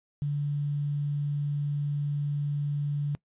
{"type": "tone with quantisation", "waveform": "sine", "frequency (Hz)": 145, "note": "D3", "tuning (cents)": -22, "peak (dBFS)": -26, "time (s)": [0.22, 3.15], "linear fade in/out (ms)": 0, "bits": 9, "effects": ["noise-tail reverb RT60 0.1 s tail -22 dB re dry", "resampled to 8000 Hz"]}